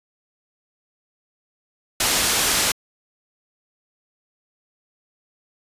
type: low-pass noise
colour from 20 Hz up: white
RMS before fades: -20 dBFS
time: 2-2.72 s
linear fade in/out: 5 ms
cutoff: 9100 Hz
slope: 12 dB/octave
effects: resampled to 32000 Hz